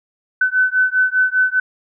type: beating tone pair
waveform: sine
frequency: 1509 / 1514 Hz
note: F#6 / F#6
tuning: +34 / +39 cents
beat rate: 5 Hz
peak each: -16 dBFS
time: 0.41-1.6 s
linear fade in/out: 5 ms
effects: none